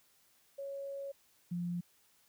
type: tone pair in turn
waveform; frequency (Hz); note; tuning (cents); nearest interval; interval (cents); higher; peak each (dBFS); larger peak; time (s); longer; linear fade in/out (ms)
sine; 554.4 / 174.63; C#5 / F3; 0 / 0; octave + minor sixth; 2000; first; -39 / -34; second; 0.58-1.12 / 1.51-1.81; first; 10
effects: white hiss -69 dBFS RMS until 2.28 s